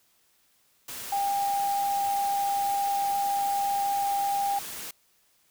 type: tone in noise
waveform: sine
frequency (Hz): 800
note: G5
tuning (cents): +35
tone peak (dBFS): -24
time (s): 1.12-4.59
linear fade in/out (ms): 5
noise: white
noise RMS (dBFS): -38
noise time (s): 0.88-4.91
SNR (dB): +11
effects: white hiss -66 dBFS RMS until 5.5 s